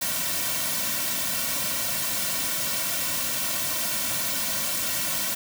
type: noise with comb filter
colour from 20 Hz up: white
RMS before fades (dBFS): -27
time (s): 0.01-5.35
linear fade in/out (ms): 10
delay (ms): 2.4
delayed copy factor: -0.9
effects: none